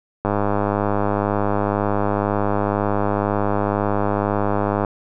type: click train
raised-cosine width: 1 ms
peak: -6 dBFS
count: 470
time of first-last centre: 0.25-4.848 s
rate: 102 Hz
effects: none